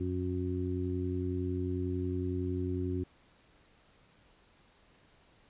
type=harmonic tone; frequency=91 Hz; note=F#2; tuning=28 cents flat; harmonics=1 / 2 / 3 / 4; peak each=-34 / -42 / -36 / -37 dBFS; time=0-3.04 s; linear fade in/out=10 ms; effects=pink hiss -64 dBFS RMS until 5.49 s + resampled to 8000 Hz